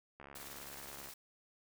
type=click train; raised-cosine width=0.5 ms; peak=-36 dBFS; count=63; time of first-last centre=0.2-1.087 s; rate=69.9 Hz
type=noise with tremolo; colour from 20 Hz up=white; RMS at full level=-49 dBFS; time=0.35-1.14 s; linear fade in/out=5 ms; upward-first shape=square; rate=19 Hz; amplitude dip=30%
effects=none